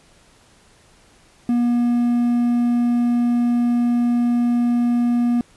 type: tone with quantisation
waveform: triangle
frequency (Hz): 240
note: B3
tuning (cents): -49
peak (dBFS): -13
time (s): 1.49-5.41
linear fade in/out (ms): 2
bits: 7
effects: pink hiss -53 dBFS RMS until 5.56 s + resampled to 24000 Hz